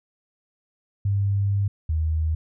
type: tone pair in turn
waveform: sine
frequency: 99.9 / 79.04 Hz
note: G2 / D#2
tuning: +33 / +28 cents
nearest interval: major third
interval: 405 cents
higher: first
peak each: -19 / -20 dBFS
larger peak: first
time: 1.05-1.68 / 1.89-2.35 s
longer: first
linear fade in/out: 5 ms
effects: none